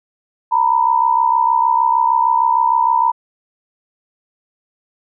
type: tone pair together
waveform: sine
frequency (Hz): 917.5 / 984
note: A#5 / B5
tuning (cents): -28 / -7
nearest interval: minor second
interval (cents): 121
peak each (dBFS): -14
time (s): 0.51-3.12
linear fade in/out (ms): 20
effects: none